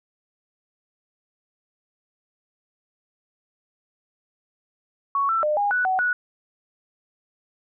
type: tone with pitch steps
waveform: sine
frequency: 1114 / 1335 / 604 / 816 / 1480 / 751 / 1468 Hz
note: C#6 / E6 / D5 / G#5 / F#6 / F#5 / F#6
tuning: +8 / +22 / +48 / -31 / 0 / +26 / -14 cents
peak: -19 dBFS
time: 5.15-6.13 s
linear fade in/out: 2 ms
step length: 140 ms
effects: none